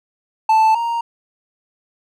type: tone pair in turn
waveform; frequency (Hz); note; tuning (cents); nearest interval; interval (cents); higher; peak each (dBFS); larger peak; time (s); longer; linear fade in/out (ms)
triangle; 880 / 932.3; A5 / A#5; 0 / 0; minor second; 100; second; -8 / -16; first; 0.49-0.75 / 0.75-1.01; neither; 5
effects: none